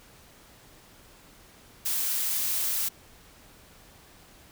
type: noise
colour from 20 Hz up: blue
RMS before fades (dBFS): -28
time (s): 1.85-2.89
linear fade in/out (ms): 10
effects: pink hiss -54 dBFS RMS until 4.51 s